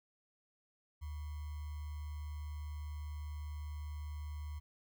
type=tone with sample-and-hold; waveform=sine; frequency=75 Hz; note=D2; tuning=37 cents sharp; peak=-40 dBFS; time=1.01-4.6 s; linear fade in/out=20 ms; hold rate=1050 Hz; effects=none